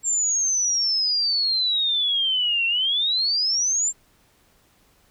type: exponential two-way sweep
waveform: sine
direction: down then up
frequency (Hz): 7459 to 2700 to 7459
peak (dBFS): -19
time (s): 0.03-3.93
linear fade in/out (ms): 50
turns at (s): 2.66
effects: pink hiss -60 dBFS RMS until 5.1 s